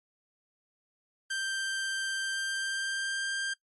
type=tone with pitch glide; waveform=sawtooth; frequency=1571 to 1587.4 Hz; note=G6 to G6; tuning=+3 to +21 cents; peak=-27 dBFS; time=1.3-3.54 s; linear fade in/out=10 ms; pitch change=+18 cents; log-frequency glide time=2.17-3.31 s; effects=noise-tail reverb RT60 0.1 s tail -21 dB re dry + MP3 48 kbps